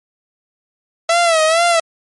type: tone with vibrato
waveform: sawtooth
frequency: 659.3 Hz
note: E5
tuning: in tune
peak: -7 dBFS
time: 1.09-1.8 s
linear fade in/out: 5 ms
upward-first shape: sine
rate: 2.2 Hz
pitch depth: 89 cents each way
effects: MP3 48 kbps